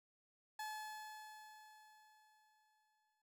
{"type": "tone with exponential decay", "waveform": "30% pulse", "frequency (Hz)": 859, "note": "A5", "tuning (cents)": -42, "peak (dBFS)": -40, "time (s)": [0.59, 3.22], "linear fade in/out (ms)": 5, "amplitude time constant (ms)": 570, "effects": []}